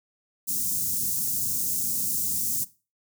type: band-stop noise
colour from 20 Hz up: white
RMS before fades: -27 dBFS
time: 0.47-2.65 s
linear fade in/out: 20 ms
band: 260 to 6300 Hz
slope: 24 dB/octave
effects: noise-tail reverb RT60 0.3 s tail -17 dB re dry + high-pass 80 Hz 12 dB/octave